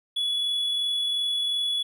triangle tone with amplitude modulation, 3400 Hz, G#7, 40 cents sharp, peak -21 dBFS, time 0.16-1.83 s, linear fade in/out 10 ms, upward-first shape sine, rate 42.8 Hz, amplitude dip 25%, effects none

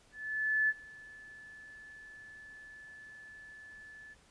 sine tone with ADSR envelope, 1735 Hz, A6, 25 cents flat, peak -25 dBFS, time 0.12-4.15 s, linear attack 570 ms, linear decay 39 ms, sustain -24 dB, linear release 25 ms, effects pink hiss -64 dBFS RMS until 4.3 s + resampled to 22050 Hz

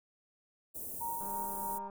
white band-stop noise, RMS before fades -42 dBFS, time 0.74-1.79 s, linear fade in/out 20 ms, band 590 to 9400 Hz, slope 24 dB/octave
sine tone with tremolo, 932.3 Hz, A#5, in tune, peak -35 dBFS, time 1-1.89 s, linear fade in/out 20 ms, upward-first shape sine, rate 3.2 Hz, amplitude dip 40%
click train, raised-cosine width 1 ms, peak -36 dBFS, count 138, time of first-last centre 1.21-1.898 s, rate 199 Hz
effects none

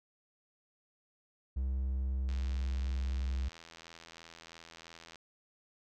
triangle tone, 65.5 Hz, C2, 2 cents sharp, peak -29 dBFS, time 1.56-3.49 s, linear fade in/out 10 ms
click train, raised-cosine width 0.2 ms, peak -33 dBFS, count 239, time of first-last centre 2.29-5.157 s, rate 83 Hz
effects none

